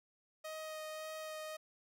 sawtooth tone with vibrato, 625 Hz, D#5, 8 cents sharp, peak -39 dBFS, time 0.44-1.57 s, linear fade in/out 10 ms, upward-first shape sine, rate 1.8 Hz, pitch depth 10 cents each way, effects none

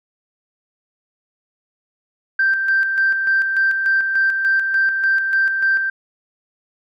sine tone with tremolo, 1568 Hz, G6, in tune, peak -12 dBFS, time 2.39-5.9 s, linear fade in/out 5 ms, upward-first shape square, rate 3.4 Hz, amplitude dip 45%, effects tanh soft clip ceiling -8 dBFS

